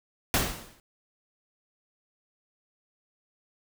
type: noise with exponential decay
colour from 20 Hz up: pink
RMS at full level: -21 dBFS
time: 0.34-0.8 s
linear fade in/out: 1 ms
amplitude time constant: 98 ms
effects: none